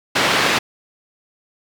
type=band-pass noise; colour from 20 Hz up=white; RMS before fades=-17 dBFS; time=0.15-0.59 s; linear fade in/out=10 ms; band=130 to 2900 Hz; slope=12 dB/octave; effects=none